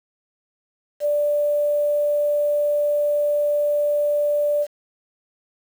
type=tone with quantisation; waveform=sine; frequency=587.3 Hz; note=D5; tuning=in tune; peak=-17 dBFS; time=1-4.67 s; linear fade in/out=50 ms; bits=7; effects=none